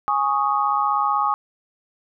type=chord; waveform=sine; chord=Ab suspended fourth; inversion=none; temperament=equal; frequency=830.6 / 1108.7 / 1244.5 Hz; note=Ab5 / Db6 / Eb6; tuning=0 / 0 / 0 cents; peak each=-22 dBFS; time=0.08-1.34 s; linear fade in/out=0 ms; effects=none